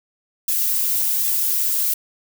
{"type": "noise with flanger", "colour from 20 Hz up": "violet", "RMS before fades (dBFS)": -20, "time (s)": [0.48, 1.94], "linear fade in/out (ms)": 5, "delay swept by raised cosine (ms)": [1.3, 3.6], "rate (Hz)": 1.3, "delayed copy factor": -0.55, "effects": []}